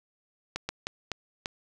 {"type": "slowing click train", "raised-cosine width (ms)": 0.2, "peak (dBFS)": -14, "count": 5, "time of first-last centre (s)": [0.56, 1.459], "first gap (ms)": 130, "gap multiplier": 1.38, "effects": []}